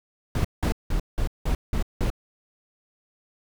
brown noise bursts, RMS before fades -23 dBFS, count 7, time 0.35-2.102 s, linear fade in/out 2 ms, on 96 ms, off 180 ms, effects none

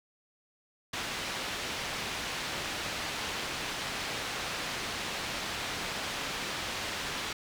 white low-pass noise, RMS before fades -36 dBFS, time 0.93-7.33 s, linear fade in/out 5 ms, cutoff 3800 Hz, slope 12 dB/octave, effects none

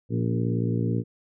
harmonic tone with a mistuned harmonic, 58.27 Hz, A#1, in tune, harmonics 2 / 3 / 4 / 5 / 6 / 7 / 8, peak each -25 / -29 / -31 / -33 / -35 / -36 / -37 dBFS, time 0.09-1.04 s, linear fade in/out 50 ms, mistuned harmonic 5, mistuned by -34 cents, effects none

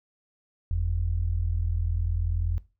sine tone pair together, 45.4 / 85.7 Hz, F#1 / F2, -32 / -32 cents, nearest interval major seventh, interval 1100 cents, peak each -26 dBFS, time 0.71-2.58 s, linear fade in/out 0 ms, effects noise-tail reverb RT60 0.3 s tail -19 dB re dry

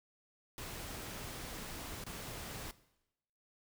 pink noise with dropouts, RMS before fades -45 dBFS, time 0.58-2.71 s, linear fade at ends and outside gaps 0 ms, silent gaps 2.039-2.065 s, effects noise-tail reverb RT60 0.9 s tail -18 dB re dry

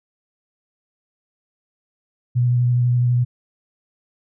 sine tone with vibrato, 122.6 Hz, B2, 12 cents flat, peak -14 dBFS, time 2.35-3.25 s, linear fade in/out 20 ms, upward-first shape triangle, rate 12 Hz, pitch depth 19 cents each way, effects none

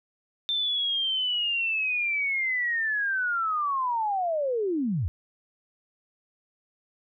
sine linear sweep, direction down, 3586 to 70.4 Hz, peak -24 dBFS, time 0.49-5.08 s, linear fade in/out 0 ms, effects none

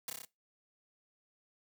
white noise with echo, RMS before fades -39 dBFS, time 0.08-0.1 s, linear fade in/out 2 ms, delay 30 ms, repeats 5, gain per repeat -2 dB, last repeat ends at 0.25 s, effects noise-tail reverb RT60 0.2 s tail -20 dB re dry + high-pass 100 Hz 12 dB/octave

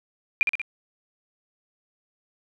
sine tone with echo, 2400 Hz, D7, 37 cents sharp, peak -15 dBFS, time 0.41-0.43 s, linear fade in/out 0 ms, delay 62 ms, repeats 3, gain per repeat -4 dB, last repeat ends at 0.616 s, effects none

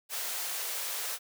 white high-pass noise, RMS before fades -35 dBFS, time 0.09-1.19 s, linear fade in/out 50 ms, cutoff 440 Hz, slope 24 dB/octave, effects none

